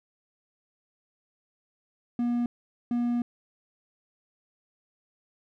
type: tone bursts at uneven times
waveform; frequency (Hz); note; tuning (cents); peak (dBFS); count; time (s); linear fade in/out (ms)
triangle; 240; B3; -49; -22; 2; 2.19-2.46 / 2.91-3.22; 2
effects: none